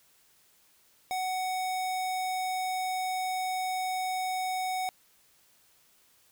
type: tone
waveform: square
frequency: 745 Hz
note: F#5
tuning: 12 cents sharp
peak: -30 dBFS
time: 1.11-4.89 s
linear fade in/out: 0 ms
effects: white hiss -64 dBFS RMS until 6.31 s